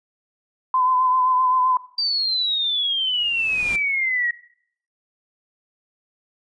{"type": "tone with vibrato", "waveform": "sine", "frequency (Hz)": 1019, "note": "C6", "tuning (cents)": -46, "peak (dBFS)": -16, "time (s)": [0.74, 1.77], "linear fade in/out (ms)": 2, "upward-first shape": "sine", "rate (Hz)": 7.7, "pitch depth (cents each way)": 28}
{"type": "exponential sweep", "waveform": "sine", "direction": "down", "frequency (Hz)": [4699, 1884], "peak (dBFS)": -19, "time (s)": [1.98, 4.31], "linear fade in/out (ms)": 5}
{"type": "noise with exponential growth", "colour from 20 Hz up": "pink", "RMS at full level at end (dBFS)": -32, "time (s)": [2.79, 3.76], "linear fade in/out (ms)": 2, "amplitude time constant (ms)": 210}
{"effects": ["noise-tail reverb RT60 0.6 s tail -17 dB re dry", "resampled to 22050 Hz"]}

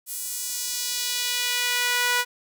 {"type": "tone with high-pass filter sweep", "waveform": "sawtooth", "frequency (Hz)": 489.4, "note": "B4", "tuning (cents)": -16, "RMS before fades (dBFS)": -26, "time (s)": [0.06, 2.25], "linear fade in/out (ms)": 50, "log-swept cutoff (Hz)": [10000, 1300], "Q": 1.1, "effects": []}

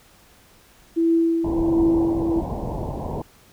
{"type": "tone with tremolo", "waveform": "sine", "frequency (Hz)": 331.4, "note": "E4", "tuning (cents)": 9, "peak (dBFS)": -14, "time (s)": [0.96, 2.41], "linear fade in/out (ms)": 20, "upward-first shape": "triangle", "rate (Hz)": 1.4, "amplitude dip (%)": 60}
{"type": "low-pass noise", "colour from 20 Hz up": "pink", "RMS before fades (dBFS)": -28, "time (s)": [1.44, 3.22], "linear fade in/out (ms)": 5, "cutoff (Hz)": 1000, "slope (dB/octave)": 96}
{"effects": ["pink hiss -53 dBFS RMS until 3.52 s"]}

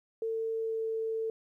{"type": "tone with pitch glide", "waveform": "sine", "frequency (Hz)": [449.1, 446.3], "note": ["A4", "A4"], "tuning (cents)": [35, 25], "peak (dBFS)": -30, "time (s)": [0.22, 1.3], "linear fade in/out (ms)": 2, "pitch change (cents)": -10, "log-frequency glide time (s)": [0.52, 0.83], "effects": ["12-bit"]}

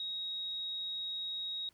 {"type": "tone", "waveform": "sine", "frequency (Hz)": 3783, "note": "A#7", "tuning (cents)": 25, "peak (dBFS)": -36, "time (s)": [0, 1.69], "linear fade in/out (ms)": 2, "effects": ["pink hiss -70 dBFS RMS until 1.73 s"]}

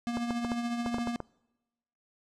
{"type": "tone with tremolo", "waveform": "square", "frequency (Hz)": 237, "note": "A#3", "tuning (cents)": 29, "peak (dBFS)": -29, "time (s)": [0.07, 1.16], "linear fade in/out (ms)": 0, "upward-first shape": "triangle", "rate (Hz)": 14, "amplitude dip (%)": 50}
{"type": "clicks", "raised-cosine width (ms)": 1, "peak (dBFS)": -20, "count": 9, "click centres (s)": [0.171, 0.307, 0.448, 0.518, 0.862, 0.944, 0.984, 1.073, 1.203]}
{"effects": ["noise-tail reverb RT60 1.0 s tail -25 dB re dry", "low-pass 7000 Hz 12 dB/octave"]}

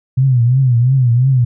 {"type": "tone with vibrato", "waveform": "sine", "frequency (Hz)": 125.8, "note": "B2", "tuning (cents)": 32, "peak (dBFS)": -8, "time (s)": [0.17, 1.45], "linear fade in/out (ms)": 10, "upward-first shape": "triangle", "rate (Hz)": 2.9, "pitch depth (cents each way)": 150, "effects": []}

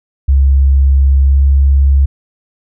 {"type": "tone with pitch glide", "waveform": "sine", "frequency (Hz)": [68.1, 68.81], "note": ["C#2", "C#2"], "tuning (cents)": [-30, -12], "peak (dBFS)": -5, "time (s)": [0.28, 2.06], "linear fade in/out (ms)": 10, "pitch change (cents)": 18, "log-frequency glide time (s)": [1.26, 1.38], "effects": []}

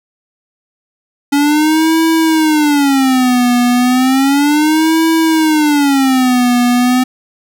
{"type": "tone with vibrato", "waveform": "square", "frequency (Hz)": 281.5, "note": "C#4", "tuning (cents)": 27, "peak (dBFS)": -9, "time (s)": [1.32, 7.04], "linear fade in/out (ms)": 10, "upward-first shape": "sine", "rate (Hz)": 0.33, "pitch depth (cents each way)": 250, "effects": []}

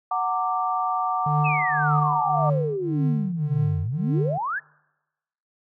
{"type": "chord", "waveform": "sine", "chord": "Gb augmented", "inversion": "none", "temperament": "equal with one note detuned", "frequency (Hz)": [740, 914.7, 1174.7], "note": ["Gb5", "Bb5", "D6"], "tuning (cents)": [0, -33, 0], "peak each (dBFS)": [-25, -29, -25], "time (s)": [0.11, 2.5], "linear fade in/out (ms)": 5}
{"type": "tone with tremolo", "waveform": "triangle", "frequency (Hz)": 150, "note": "D3", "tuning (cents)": 37, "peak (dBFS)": -17, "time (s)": [1.26, 4.38], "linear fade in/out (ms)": 5, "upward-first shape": "triangle", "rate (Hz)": 1.8, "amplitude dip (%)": 100}
{"type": "exponential two-way sweep", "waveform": "sine", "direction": "down then up", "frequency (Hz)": [2662, 87.1, 1811], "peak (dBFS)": -24, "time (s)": [1.44, 4.6], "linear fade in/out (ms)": 20, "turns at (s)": 3.81}
{"effects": ["noise-tail reverb RT60 1.0 s tail -26 dB re dry"]}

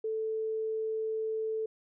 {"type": "tone", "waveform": "sine", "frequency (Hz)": 440, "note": "A4", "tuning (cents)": 0, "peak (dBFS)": -30, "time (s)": [0.04, 1.66], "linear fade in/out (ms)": 5, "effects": []}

